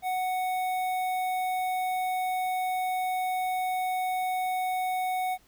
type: tone with notch filter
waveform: square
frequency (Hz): 740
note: F#5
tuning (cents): 0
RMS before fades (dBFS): -29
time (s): 0.02-5.38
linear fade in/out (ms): 50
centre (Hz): 5600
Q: 0.62
effects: pink hiss -62 dBFS RMS until 5.47 s